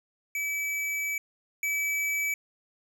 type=tone pair in turn; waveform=square; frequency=2297 / 2297 Hz; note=D7 / D7; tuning=-39 / -39 cents; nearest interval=unison; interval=0 cents; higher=neither; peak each=-29 / -27 dBFS; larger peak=second; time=0.35-1.18 / 1.63-2.34 s; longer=first; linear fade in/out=2 ms; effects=none